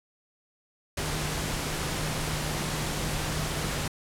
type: tone in noise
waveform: sine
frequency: 152.1 Hz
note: D#3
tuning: 39 cents flat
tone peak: -35 dBFS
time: 0.97-3.88 s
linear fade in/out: 5 ms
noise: pink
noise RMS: -31 dBFS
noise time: 0.97-3.88 s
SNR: -7 dB
effects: low-pass 11000 Hz 12 dB/octave